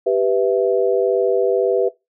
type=chord; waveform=sine; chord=E minor; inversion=first; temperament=equal; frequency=392 / 493.9 / 659.3 Hz; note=G4 / B4 / E5; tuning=0 / 0 / 0 cents; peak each=-18 / -17 / -21 dBFS; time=0.06-1.89 s; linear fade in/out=10 ms; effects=noise-tail reverb RT60 0.2 s tail -20 dB re dry